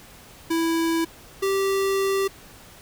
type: tone pair in turn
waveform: square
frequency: 329.6 / 390.1 Hz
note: E4 / G4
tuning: 0 / -8 cents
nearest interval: minor third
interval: 292 cents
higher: second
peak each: -21 dBFS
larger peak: neither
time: 0.5-1.05 / 1.42-2.28 s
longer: second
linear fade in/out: 10 ms
effects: pink hiss -47 dBFS RMS until 2.81 s